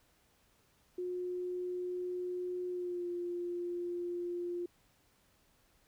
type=tone with pitch glide; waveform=sine; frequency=360.2 to 350.4 Hz; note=F#4 to F4; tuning=-46 to +6 cents; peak=-35 dBFS; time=0.98-4.66 s; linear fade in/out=5 ms; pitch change=-48 cents; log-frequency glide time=2.69-3.08 s; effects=pink hiss -70 dBFS RMS until 5.87 s